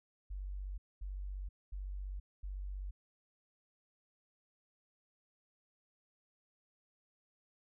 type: tone bursts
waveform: sine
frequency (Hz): 47.9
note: G1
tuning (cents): -39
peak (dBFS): -39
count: 4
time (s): 0.3-2.91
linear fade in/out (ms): 10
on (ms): 480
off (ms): 230
effects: none